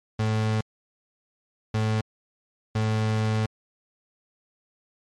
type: tone bursts at uneven times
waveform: 35% pulse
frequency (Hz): 109.1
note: A2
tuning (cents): -14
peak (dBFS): -20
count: 3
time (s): 0.19-0.61 / 1.74-2.01 / 2.75-3.46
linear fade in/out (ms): 5
effects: low-pass 6000 Hz 12 dB/octave + MP3 64 kbps